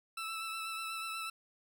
20% pulse tone with vibrato, 1321 Hz, E6, 3 cents sharp, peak -33 dBFS, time 0.17-1.3 s, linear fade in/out 5 ms, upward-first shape sine, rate 8.2 Hz, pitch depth 19 cents each way, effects none

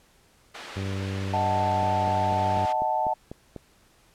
white band-pass noise, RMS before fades -41 dBFS, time 0.54-2.73 s, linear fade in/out 10 ms, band 280 to 2800 Hz, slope 12 dB/octave
harmonic tone, 96.9 Hz, G2, 20 cents flat, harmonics 1 / 2 / 3 / 4 / 5 / 6, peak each -29 / -35 / -39 / -41 / -43 / -45 dBFS, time 0.76-2.66 s, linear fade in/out 5 ms
sine chord, D# diminished, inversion none, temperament equal, 622.3 / 740 / 880 Hz, D#5 / F#5 / A5, 0 / 0 / 0 cents, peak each -30 / -27 / -25 dBFS, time 1.33-3.14 s, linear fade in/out 10 ms
click train, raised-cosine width 2 ms, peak -23 dBFS, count 8, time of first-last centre 1.83-3.563 s, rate 4.04 Hz
effects pink hiss -60 dBFS RMS until 4.14 s + low-pass 12000 Hz 12 dB/octave

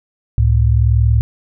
sine tone pair together, 69.6 / 110.48 Hz, C#2 / A2, +8 / +8 cents, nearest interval minor sixth, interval 800 cents, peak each -12 dBFS, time 0.38-1.21 s, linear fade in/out 0 ms, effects none

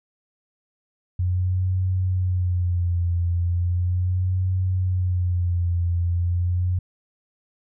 sine tone with vibrato, 89.6 Hz, F2, 45 cents sharp, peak -19 dBFS, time 1.19-6.79 s, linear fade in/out 5 ms, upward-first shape sine, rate 0.37 Hz, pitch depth 61 cents each way, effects none

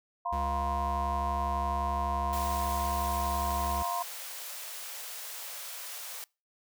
sine chord, F suspended fourth, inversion none, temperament equal with one note detuned, 698.5 / 954.7 / 1046.5 Hz, F5 / Bb5 / C6, 0 / +41 / 0 cents, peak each -34 dBFS, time 0.25-4.03 s, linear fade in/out 10 ms
square tone with pitch glide, 69.3 to 68.86 Hz, C#2 to C#2, 0 to -11 cents, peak -34 dBFS, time 0.32-3.83 s, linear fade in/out 10 ms, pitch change -11 cents, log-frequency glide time 2.16-3.44 s
white high-pass noise, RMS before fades -41 dBFS, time 2.33-6.24 s, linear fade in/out 0 ms, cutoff 470 Hz, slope 48 dB/octave
effects noise-tail reverb RT60 0.3 s tail -25 dB re dry

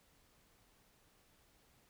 silence, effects pink hiss -70 dBFS RMS until 1.89 s

